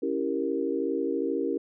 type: chord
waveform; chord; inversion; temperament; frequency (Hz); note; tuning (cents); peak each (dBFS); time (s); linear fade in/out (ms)
sine; C# diminished seventh; none; equal; 277.2 / 329.6 / 392 / 466.2; C#4 / E4 / G4 / Bb4; 0 / 0 / 0 / 0; -31; 0.02-1.58; 10
effects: none